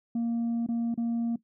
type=tone with dropouts; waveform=sine; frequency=233.1 Hz; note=A#3; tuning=in tune; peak=-23 dBFS; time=0.15-1.36 s; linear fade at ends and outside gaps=5 ms; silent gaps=0.665-0.687 / 0.943-0.976 s; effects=noise-tail reverb RT60 0.1 s tail -17 dB re dry + tanh soft clip ceiling -25 dBFS